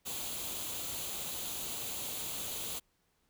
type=noise with comb filter; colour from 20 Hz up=white; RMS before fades=-39 dBFS; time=0.05-2.8 s; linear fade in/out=20 ms; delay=0.28 ms; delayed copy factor=+0.55; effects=pink hiss -75 dBFS RMS until 3.29 s